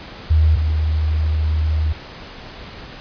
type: tone pair in turn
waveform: sine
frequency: 78.2 / 77.53 Hz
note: D#2 / D#2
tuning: +9 / -6 cents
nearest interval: unison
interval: 15 cents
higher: first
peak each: -10 / -15 dBFS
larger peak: first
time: 0.3-0.56 / 0.56-1.93 s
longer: second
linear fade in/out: 10 ms
effects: pink hiss -36 dBFS RMS until 3 s + resampled to 11025 Hz